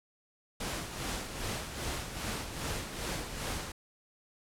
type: noise with tremolo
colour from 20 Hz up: pink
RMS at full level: -35 dBFS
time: 0.6-3.72 s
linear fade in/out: 5 ms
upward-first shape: sine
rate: 2.5 Hz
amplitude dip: 55%
effects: low-pass 11000 Hz 12 dB/octave